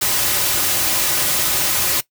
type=noise with comb filter; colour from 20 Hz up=white; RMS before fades=-18 dBFS; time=0.01-2.01 s; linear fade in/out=10 ms; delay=4.4 ms; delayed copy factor=-0.5; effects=noise-tail reverb RT60 0.1 s tail -19 dB re dry